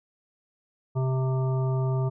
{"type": "harmonic tone", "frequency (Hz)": 130.81, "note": "C3", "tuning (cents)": 0, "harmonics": [1, 3, 5, 7, 9], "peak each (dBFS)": [-23, -33, -37, -40, -42], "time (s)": [0.95, 2.1], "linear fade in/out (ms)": 20, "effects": []}